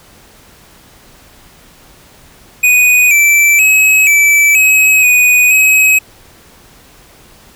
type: tone with pitch steps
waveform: square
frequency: 2481 / 2330 / 2559 / 2314 / 2551 / 2480 / 2546 Hz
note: D#7 / D7 / D#7 / D7 / D#7 / D#7 / D#7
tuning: -6 / -14 / +48 / -26 / +43 / -6 / +39 cents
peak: -6 dBFS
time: 2.63-5.99 s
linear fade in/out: 10 ms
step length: 480 ms
effects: pink hiss -42 dBFS RMS until 7.55 s